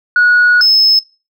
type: tone pair in turn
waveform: sine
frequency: 1458 / 5196 Hz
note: F#6 / E8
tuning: -26 / -26 cents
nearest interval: octave + minor seventh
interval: 2200 cents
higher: second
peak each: -5 dBFS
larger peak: neither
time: 0.16-0.61 / 0.61-0.99 s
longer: first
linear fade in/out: 2 ms
effects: noise-tail reverb RT60 0.3 s tail -20 dB re dry + tanh soft clip ceiling -3 dBFS